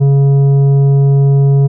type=tone with tanh clipping; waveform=sine; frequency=139 Hz; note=C#3; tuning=5 cents sharp; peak=-7 dBFS; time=0-1.68 s; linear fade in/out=20 ms; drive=8 dB; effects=none